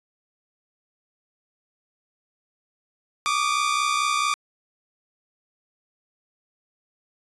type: tone pair together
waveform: sawtooth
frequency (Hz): 1152.5 / 1217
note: D6 / D#6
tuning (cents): -33 / -39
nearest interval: minor second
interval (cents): 94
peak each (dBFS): -20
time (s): 3.26-4.34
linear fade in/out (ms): 0
effects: resampled to 22050 Hz